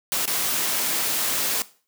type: noise with dropouts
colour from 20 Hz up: white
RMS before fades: -24 dBFS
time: 0.12-1.62 s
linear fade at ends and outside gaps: 0 ms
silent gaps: 0.255-0.277 s
effects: noise-tail reverb RT60 0.4 s tail -18 dB re dry + high-pass 150 Hz 12 dB/octave